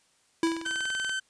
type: tone with exponential decay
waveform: square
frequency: 329.6 Hz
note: E4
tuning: in tune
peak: -21 dBFS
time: 0.43-0.88 s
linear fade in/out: 2 ms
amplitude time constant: 97 ms
type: click train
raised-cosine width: 0.2 ms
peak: -21 dBFS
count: 14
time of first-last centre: 0.47-1.095 s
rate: 20.8 Hz
type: tone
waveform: 30% pulse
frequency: 1539 Hz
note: G6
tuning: 32 cents flat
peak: -26 dBFS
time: 0.65-1.2 s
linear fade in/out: 10 ms
effects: white hiss -66 dBFS RMS until 1.29 s + resampled to 22050 Hz